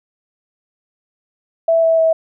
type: tone with pitch steps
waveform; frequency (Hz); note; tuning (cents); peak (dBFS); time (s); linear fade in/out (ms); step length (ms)
sine; 659.3 / 653.6 / 648; E5 / E5 / E5; 0 / -15 / -30; -10; 1.68-2.13; 5; 150
effects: none